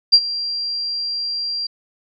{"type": "tone with ADSR envelope", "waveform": "sine", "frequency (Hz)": 4746, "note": "D8", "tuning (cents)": 17, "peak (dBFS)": -4, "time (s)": [0.12, 1.67], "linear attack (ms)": 19, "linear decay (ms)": 56, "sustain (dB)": -17, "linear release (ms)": 8, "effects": []}